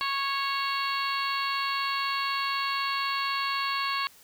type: harmonic tone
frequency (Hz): 552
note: C#5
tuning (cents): -7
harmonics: 2 / 3 / 4 / 5 / 6 / 7 / 8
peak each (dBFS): -29 / -36 / -36 / -35 / -40 / -40 / -35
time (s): 0.01-4.07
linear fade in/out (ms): 0
effects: white hiss -55 dBFS RMS until 4.23 s